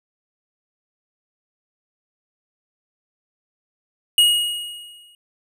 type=tone with exponential decay; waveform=square; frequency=2883 Hz; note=F#7; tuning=46 cents flat; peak=-10 dBFS; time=4.18-5.15 s; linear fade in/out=2 ms; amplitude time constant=210 ms; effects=none